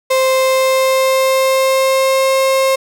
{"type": "tone with pitch glide", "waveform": "35% pulse", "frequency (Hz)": [523.3, 532.8], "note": ["C5", "C5"], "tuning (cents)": [0, 31], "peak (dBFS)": -9, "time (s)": [0.1, 2.76], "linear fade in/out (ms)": 10, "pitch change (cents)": 31, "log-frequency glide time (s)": [0.34, 2.34], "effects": []}